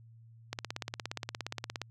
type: click train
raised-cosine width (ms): 0.2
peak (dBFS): -18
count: 23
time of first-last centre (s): 0.53-1.817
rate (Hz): 17.1
effects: added 114 Hz sine -53 dBFS peak until 1.9 s